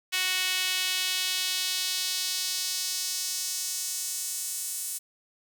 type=tone with high-pass filter sweep; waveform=sawtooth; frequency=370 Hz; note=F#4; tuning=in tune; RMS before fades=-30 dBFS; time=0.12-4.99 s; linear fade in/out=20 ms; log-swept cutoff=2500 to 8600 Hz; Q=1.5; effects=none